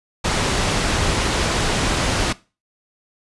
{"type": "low-pass noise", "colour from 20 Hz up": "pink", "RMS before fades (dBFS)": -20, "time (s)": [0.24, 2.33], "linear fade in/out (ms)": 10, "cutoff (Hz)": 7400, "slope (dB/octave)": 12, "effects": ["noise-tail reverb RT60 0.3 s tail -19 dB re dry", "resampled to 24000 Hz"]}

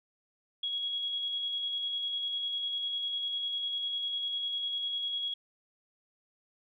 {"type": "tone with tremolo", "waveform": "sine", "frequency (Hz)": 3322, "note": "G#7", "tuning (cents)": 0, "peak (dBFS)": -30, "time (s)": [0.63, 5.34], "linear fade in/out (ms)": 5, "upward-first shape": "square", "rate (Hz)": 10, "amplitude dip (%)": 25, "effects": []}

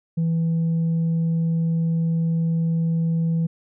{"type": "tone with tanh clipping", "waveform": "sine", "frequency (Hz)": 164.81, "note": "E3", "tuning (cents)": 0, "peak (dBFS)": -19, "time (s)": [0.17, 3.47], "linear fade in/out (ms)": 10, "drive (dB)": 1, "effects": []}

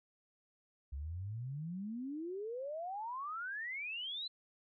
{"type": "exponential sweep", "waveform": "sine", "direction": "up", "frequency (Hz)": [65.6, 4100], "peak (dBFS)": -39, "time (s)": [0.92, 4.28], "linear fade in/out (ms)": 10, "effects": []}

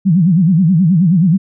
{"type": "tone with vibrato", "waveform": "sine", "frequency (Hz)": 174.4, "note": "F3", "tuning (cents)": -2, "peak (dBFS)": -7, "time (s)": [0.05, 1.38], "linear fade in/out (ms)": 20, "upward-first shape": "sine", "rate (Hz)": 9.4, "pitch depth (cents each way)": 210, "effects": []}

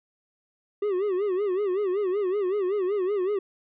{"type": "tone with vibrato", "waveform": "triangle", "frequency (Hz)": 388.8, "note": "G4", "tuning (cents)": -14, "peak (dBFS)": -21, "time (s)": [0.82, 3.39], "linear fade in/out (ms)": 5, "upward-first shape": "sine", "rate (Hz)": 5.3, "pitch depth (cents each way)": 140, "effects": ["resampled to 8000 Hz"]}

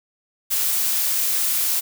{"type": "noise", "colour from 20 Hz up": "blue", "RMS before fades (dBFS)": -21, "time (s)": [0.5, 1.81], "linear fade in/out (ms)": 20, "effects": []}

